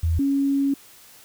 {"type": "tone pair in turn", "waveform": "sine", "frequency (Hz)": [82.41, 277.2], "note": ["E2", "C#4"], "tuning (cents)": [0, 0], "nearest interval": "octave + major sixth", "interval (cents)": 2100, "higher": "second", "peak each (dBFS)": -18, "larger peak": "neither", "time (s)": [[0.03, 0.19], [0.19, 0.74]], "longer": "second", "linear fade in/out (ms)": 5, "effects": ["white hiss -49 dBFS RMS until 1.24 s"]}